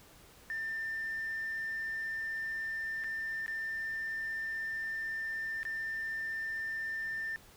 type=tone with dropouts; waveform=sine; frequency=1792 Hz; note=A6; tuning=31 cents sharp; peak=-33 dBFS; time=0.5-7.36 s; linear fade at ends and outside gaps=0 ms; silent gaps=3.038-3.043 / 3.462-3.48 / 5.631-5.652 s; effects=tanh soft clip ceiling -31 dBFS + pink hiss -58 dBFS RMS until 7.56 s